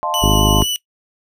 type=chord; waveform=sine; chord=F dominant seventh; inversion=third; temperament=equal with one note detuned; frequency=614 / 698.5 / 880 / 1046.5 Hz; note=Eb5 / F5 / A5 / C6; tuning=-23 / 0 / 0 / 0 cents; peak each=-26 / -25 / -23 / -22 dBFS; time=0.03-0.62 s; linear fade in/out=0 ms
type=tone with vibrato; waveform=sawtooth; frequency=2960 Hz; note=F#7; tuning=in tune; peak=-15 dBFS; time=0.14-0.76 s; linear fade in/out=0 ms; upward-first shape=sine; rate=7.6 Hz; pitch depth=11 cents each way
type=harmonic tone; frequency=51.91 Hz; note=G#1; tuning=in tune; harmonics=1 / 2 / 3 / 4 / 5 / 6 / 7 / 8; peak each=-16 / -19 / -21 / -22 / -23 / -24 / -24 / -25 dBFS; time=0.22-0.64 s; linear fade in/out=10 ms
effects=noise-tail reverb RT60 0.1 s tail -19 dB re dry